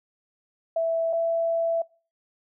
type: tone pair in turn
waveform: sine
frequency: 659.3 / 665 Hz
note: E5 / E5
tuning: 0 / +15 cents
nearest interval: unison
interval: 15 cents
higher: second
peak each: -21 dBFS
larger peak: neither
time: 0.76-1.13 / 1.13-1.82 s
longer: second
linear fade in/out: 5 ms
effects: noise-tail reverb RT60 0.4 s tail -25 dB re dry